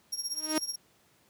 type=tone with tremolo; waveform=30% pulse; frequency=5588 Hz; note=F8; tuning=in tune; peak=-25 dBFS; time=0.12-0.76 s; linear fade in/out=10 ms; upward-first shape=triangle; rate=16 Hz; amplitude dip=90%
type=tone with exponential growth; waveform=sawtooth; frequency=311.1 Hz; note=D#4; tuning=in tune; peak=-20 dBFS; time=0.31-0.58 s; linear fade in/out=2 ms; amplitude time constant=57 ms
effects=pink hiss -65 dBFS RMS until 1.29 s + high-pass 100 Hz 12 dB/octave